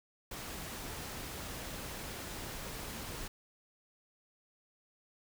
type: noise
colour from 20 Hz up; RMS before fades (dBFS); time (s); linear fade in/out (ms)
pink; -43; 0.31-3.28; 5
effects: none